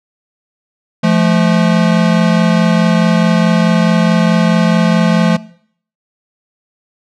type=tone pair together; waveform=square; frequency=171.92 / 216.6 Hz; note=F3 / A3; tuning=-27 / -27 cents; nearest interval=major third; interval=400 cents; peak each=-12 dBFS; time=1.03-5.37 s; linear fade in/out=10 ms; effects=noise-tail reverb RT60 0.6 s tail -20 dB re dry + low-pass 5000 Hz 12 dB/octave